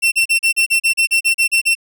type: tone bursts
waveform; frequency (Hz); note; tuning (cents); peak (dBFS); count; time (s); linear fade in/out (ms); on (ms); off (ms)
40% pulse; 2704; E7; +43; -10; 13; 0.02-1.752; 20; 100; 36
effects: none

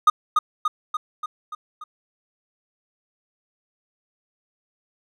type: tone with echo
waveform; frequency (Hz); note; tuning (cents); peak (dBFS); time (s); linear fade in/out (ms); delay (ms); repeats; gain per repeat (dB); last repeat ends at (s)
triangle; 1233; D#6; -16; -8; 0.07-0.1; 5; 290; 6; -4; 1.84
effects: none

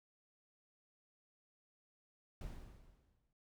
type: noise with exponential decay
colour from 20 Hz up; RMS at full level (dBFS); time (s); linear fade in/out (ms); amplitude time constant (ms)
brown; -44; 2.41-3.33; 2; 200
effects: none

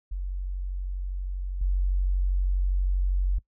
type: tone with level steps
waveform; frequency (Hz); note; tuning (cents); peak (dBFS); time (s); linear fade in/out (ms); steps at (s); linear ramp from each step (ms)
sine; 46.25; F#1; 0; -28 / -21; 0.11-3.39; 10; 1.61; 5
effects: noise-tail reverb RT60 0.1 s tail -21 dB re dry

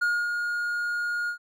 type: tone with ADSR envelope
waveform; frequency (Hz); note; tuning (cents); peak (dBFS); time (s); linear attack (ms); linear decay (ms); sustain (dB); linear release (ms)
triangle; 1429; F6; +39; -19; 0.01-1.38; 13; 250; -5; 95
effects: none

